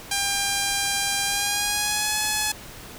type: tone with pitch glide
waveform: 5% pulse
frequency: 799 to 851.4 Hz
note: G5 to G#5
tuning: +33 to +43 cents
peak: -10 dBFS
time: 0.11-2.52 s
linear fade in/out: 5 ms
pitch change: +110 cents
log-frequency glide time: 1.24-2.17 s
effects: pink hiss -41 dBFS RMS until 2.98 s